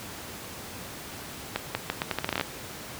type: accelerating click train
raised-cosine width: 0.3 ms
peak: -10 dBFS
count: 13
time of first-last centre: 1.56-2.411 s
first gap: 190 ms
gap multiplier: 0.79
effects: pink hiss -40 dBFS RMS until 2.99 s + high-pass 80 Hz 12 dB/octave